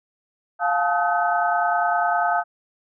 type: tone cluster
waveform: sine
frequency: 701 / 846 / 876 / 1270 / 1519 Hz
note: F5 / G#5 / A5 / D#6 / F#6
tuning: +6 / +32 / -8 / +35 / +45 cents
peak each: -21 / -29 / -26 / -25 / -26 dBFS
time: 0.59-2.44 s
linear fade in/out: 50 ms
effects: none